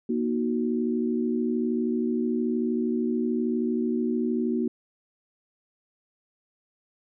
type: chord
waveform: sine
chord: D# minor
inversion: second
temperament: equal with one note detuned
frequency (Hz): 238 / 311.1 / 370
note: A#3 / D#4 / F#4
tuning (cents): +36 / 0 / 0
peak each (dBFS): -25 / -31 / -29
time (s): 0.09-4.68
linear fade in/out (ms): 5
effects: none